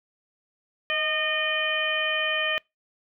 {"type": "harmonic tone with a mistuned harmonic", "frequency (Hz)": 612, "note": "D#5", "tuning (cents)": -29, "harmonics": [1, 2, 3, 4, 5], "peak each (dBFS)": [-31, -34, -28, -28, -29], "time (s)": [0.9, 2.58], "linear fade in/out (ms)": 0, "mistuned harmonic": 1, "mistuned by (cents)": 39, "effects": ["noise-tail reverb RT60 0.2 s tail -25 dB re dry"]}